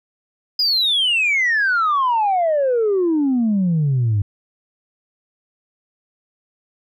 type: exponential sweep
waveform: sine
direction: down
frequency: 5020 to 98 Hz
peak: -13 dBFS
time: 0.59-4.22 s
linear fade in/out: 5 ms
effects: tanh soft clip ceiling -12 dBFS